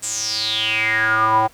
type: tone with band-pass filter sweep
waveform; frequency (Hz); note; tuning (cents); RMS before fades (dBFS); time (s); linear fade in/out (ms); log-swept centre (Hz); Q
square; 110; A2; 0; -19; 0.02-1.48; 20; 8000 to 820; 8.6
effects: pink hiss -50 dBFS RMS until 1.53 s